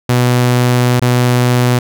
sawtooth tone with dropouts, 123.47 Hz, B2, in tune, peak -5 dBFS, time 0.09-1.79 s, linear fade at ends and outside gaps 5 ms, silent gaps 0.997-1.017 s, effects none

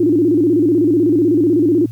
sine tone with vibrato, 320.2 Hz, D#4, 50 cents sharp, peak -10 dBFS, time 0-1.86 s, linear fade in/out 5 ms, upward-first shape square, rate 16 Hz, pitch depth 150 cents each way, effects added 114 Hz sine -26 dBFS peak until 1.91 s + white hiss -54 dBFS RMS until 1.91 s

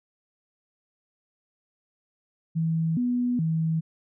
sine tone with pitch steps, 162.5 / 245.5 / 161.2 Hz, E3 / B3 / E3, -24 / -10 / -38 cents, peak -22 dBFS, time 2.55-3.81 s, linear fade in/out 20 ms, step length 420 ms, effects none

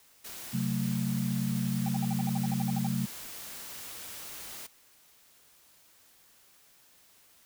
white noise, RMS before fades -43 dBFS, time 0.24-4.67 s, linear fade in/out 10 ms
sine chord, F# diminished, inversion second, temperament just, 133.2 / 185 / 222 Hz, C3 / F#3 / A3, +31 / 0 / +16 cents, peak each -32 dBFS, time 0.53-3.06 s, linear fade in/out 10 ms
triangle tone bursts, 785 Hz, G5, 2 cents sharp, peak -33 dBFS, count 13, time 1.86-2.868 s, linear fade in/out 2 ms, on 24 ms, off 58 ms
effects white hiss -61 dBFS RMS until 7.45 s

